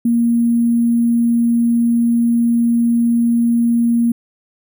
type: tone with sample-and-hold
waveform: sine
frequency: 234.6 Hz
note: A#3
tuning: 11 cents sharp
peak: -11 dBFS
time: 0.05-4.12 s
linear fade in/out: 5 ms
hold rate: 11025 Hz
effects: none